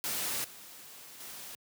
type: noise with level steps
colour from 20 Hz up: white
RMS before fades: -34 / -50 / -45 dBFS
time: 0.04-1.55 s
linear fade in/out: 0 ms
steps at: 0.44 / 1.2 s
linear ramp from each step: 5 ms
effects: high-pass 100 Hz 12 dB/octave